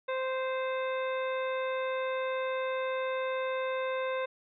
harmonic tone, 521 Hz, C5, 7 cents flat, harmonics 1 / 2 / 3 / 4 / 5 / 7, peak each -31 / -37 / -41 / -43 / -45 / -48 dBFS, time 0.08-4.26 s, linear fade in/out 10 ms, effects none

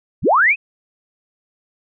sine linear sweep, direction up, 31.13 to 2633 Hz, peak -10 dBFS, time 0.22-0.56 s, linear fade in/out 50 ms, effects none

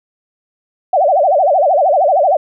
sine tone with vibrato, 659.3 Hz, E5, in tune, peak -8 dBFS, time 0.93-2.37 s, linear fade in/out 5 ms, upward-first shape sine, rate 13 Hz, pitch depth 280 cents each way, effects none

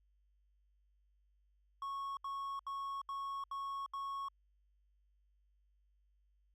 triangle tone bursts, 1102 Hz, C#6, 11 cents flat, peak -37 dBFS, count 6, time 1.82-4.285 s, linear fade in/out 2 ms, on 350 ms, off 73 ms, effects added 50 Hz sine -70 dBFS peak until 6.54 s

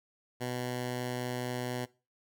10% pulse tone, 124.3 Hz, B2, 12 cents sharp, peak -25 dBFS, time 0.4-1.86 s, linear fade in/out 20 ms, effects noise-tail reverb RT60 0.3 s tail -20 dB re dry

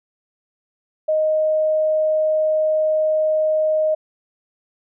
sine tone, 622.3 Hz, D#5, in tune, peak -15 dBFS, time 1.08-3.95 s, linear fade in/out 10 ms, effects none

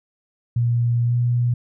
sine tone with pitch glide, 119 to 121.08 Hz, A#2 to B2, +36 to -34 cents, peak -16 dBFS, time 0.56-1.54 s, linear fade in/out 5 ms, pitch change +30 cents, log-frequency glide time 1.05-1.14 s, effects none

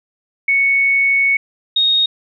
sine tone pair in turn, 2217 / 3729 Hz, C#7 / A#7, 0 / 0 cents, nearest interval major sixth, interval 900 cents, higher second, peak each -11 dBFS, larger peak neither, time 0.48-1.37 / 1.76-2.06 s, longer first, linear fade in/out 5 ms, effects none

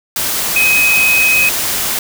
sine tone in noise, 2527 Hz, D#7, 26 cents sharp, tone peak -9 dBFS, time 0.56-1.49 s, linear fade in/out 2 ms, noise white, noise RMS -17 dBFS, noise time 0.16-1.99 s, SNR +5 dB, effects none

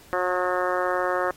harmonic tone, 181.2 Hz, F#3, 36 cents flat, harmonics 2 / 3 / 4 / 5 / 6 / 7 / 8 / 9 / 10, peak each -29 / -26 / -30 / -34 / -30 / -30 / -34 / -34 / -35 dBFS, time 0.13-1.31 s, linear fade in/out 0 ms, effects pink hiss -50 dBFS RMS until 1.36 s + MP3 64 kbps

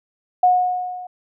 sine tone with level ramp, 727 Hz, F#5, 31 cents flat, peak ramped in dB -9 to -31 dBFS, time 0.43-1.07 s, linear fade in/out 5 ms, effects none

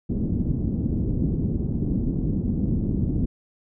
white low-pass noise, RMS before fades -24 dBFS, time 0.09-3.26 s, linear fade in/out 10 ms, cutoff 260 Hz, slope 24 dB/octave, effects none

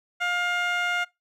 15% pulse tone with band-pass filter, 708 Hz, F5, 23 cents sharp, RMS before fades -26 dBFS, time 0.2-1.05 s, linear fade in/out 20 ms, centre 1600 Hz, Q 1, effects noise-tail reverb RT60 0.2 s tail -22 dB re dry

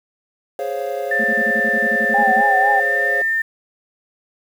triangle chord, Db major seventh, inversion second, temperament equal, 415.3 / 523.3 / 554.4 / 698.5 Hz, Ab4 / C5 / Db5 / F5, 0 / 0 / 0 / 0 cents, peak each -26 / -25 / -24 / -25 dBFS, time 0.59-3.22 s, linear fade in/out 2 ms
sine tone with pitch glide, 1777 to 1801.8 Hz, A6 to A6, +17 to +41 cents, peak -16 dBFS, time 1.11-3.42 s, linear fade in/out 5 ms, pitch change +24 cents, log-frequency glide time 2.27-3.26 s
sine tone bursts, 224 Hz, A3, 31 cents sharp, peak -22 dBFS, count 14, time 1.19-2.414 s, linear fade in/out 10 ms, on 54 ms, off 36 ms
sine tone with vibrato, 784 Hz, G5, in tune, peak -14 dBFS, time 2.14-2.8 s, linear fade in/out 5 ms, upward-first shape triangle, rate 4 Hz, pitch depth 93 cents each way
effects 7-bit

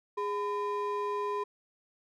triangle ring-modulated tone, 710 Hz, F5, 28 cents sharp, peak -25 dBFS, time 0.17-1.44 s, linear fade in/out 10 ms, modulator 298 Hz, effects none

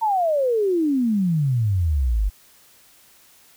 sine exponential sweep, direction down, 920 to 46.53 Hz, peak -17 dBFS, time 0.01-2.3 s, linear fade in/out 20 ms, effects white hiss -53 dBFS RMS until 3.56 s

